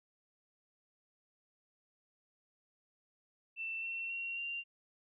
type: tone with pitch steps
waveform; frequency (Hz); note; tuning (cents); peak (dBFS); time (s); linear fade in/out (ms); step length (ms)
sine; 2675 / 2708 / 2741 / 2774; E7 / E7 / F7 / F7; +25 / +46 / -33 / -12; -37; 3.56-4.64; 50; 270
effects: none